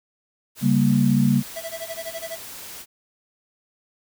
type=noise; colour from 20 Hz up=white; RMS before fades=-38 dBFS; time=0.55-2.86 s; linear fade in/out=50 ms
type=chord; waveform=sine; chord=G diminished; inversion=second; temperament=equal; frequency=138.59 / 196 / 233.1 Hz; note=Db3 / G3 / Bb3; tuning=0 / 0 / 0 cents; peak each=-20 / -20 / -19 dBFS; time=0.61-1.43 s; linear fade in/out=50 ms
type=tone with tremolo; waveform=square; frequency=659.3 Hz; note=E5; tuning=in tune; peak=-29 dBFS; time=1.56-2.39 s; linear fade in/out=5 ms; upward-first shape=sine; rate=12 Hz; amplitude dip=100%
effects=none